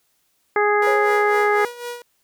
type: harmonic tone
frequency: 415.3 Hz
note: G#4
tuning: in tune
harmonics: 1 / 2 / 3 / 4 / 5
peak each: -18 / -21 / -23 / -24 / -25 dBFS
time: 0.56-1.65 s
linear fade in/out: 2 ms
type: tone with tremolo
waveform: sawtooth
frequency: 481.9 Hz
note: B4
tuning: 43 cents flat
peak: -23 dBFS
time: 0.82-2.02 s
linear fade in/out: 2 ms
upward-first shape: sine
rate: 4 Hz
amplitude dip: 70%
type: tone with exponential decay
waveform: sine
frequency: 541 Hz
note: C#5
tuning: 42 cents flat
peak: -21 dBFS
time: 0.87-1.84 s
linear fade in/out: 1 ms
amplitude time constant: 210 ms
effects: white hiss -66 dBFS RMS until 2.23 s